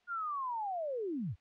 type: linear sweep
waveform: sine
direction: down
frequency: 1437 to 69.3 Hz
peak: -34 dBFS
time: 0.07-1.36 s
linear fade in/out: 50 ms
effects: white hiss -71 dBFS RMS until 1.4 s + low-pass 3000 Hz 12 dB/octave